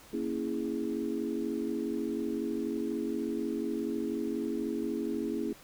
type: chord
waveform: sine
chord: A# half-diminished seventh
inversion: none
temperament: equal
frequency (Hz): 233.1 / 277.2 / 329.6 / 415.3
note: A#3 / C#4 / E4 / G#4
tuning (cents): 0 / 0 / 0 / 0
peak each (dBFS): -36 / -36 / -35 / -37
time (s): 0.13-5.53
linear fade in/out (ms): 5
effects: pink hiss -54 dBFS RMS until 5.63 s